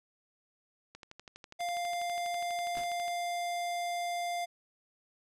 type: click train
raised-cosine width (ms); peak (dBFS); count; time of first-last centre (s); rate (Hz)
0.2; -30; 27; 0.95-3.081; 12.2
type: tone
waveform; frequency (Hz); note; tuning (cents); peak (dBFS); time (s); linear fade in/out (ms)
square; 698.5; F5; 0; -33; 1.59-4.46; 20
type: noise with exponential decay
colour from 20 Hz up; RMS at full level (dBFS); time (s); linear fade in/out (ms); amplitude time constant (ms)
pink; -42; 2.77-2.94; 0; 35
effects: low-pass 11000 Hz 12 dB/octave